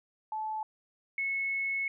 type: tone pair in turn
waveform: sine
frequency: 868 / 2194 Hz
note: A5 / C#7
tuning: -24 / -18 cents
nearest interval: octave + major third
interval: 1606 cents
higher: second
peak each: -32 / -29 dBFS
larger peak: second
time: 0.32-0.63 / 1.18-1.88 s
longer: second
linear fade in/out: 2 ms
effects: none